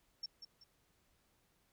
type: tone with echo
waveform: sine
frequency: 5440 Hz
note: F8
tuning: 46 cents flat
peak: -39 dBFS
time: 0.23-0.26 s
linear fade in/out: 5 ms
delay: 190 ms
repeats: 2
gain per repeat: -9 dB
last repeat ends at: 0.64 s
effects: pink hiss -75 dBFS RMS until 1.72 s